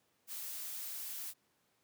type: noise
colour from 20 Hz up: blue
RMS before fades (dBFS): -43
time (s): 0.27-1.34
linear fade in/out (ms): 50
effects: pink hiss -75 dBFS RMS until 1.83 s + high-pass 150 Hz 12 dB/octave